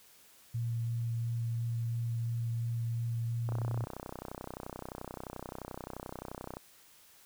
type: tone with vibrato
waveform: sine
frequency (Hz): 116.54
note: A#2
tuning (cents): 0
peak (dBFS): -31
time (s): 0.54-3.85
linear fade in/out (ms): 10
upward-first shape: sine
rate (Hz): 2.9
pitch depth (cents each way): 10
type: click train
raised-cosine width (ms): 1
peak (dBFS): -26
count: 98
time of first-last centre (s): 3.49-6.569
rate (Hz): 31.5
effects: white hiss -60 dBFS RMS until 7.25 s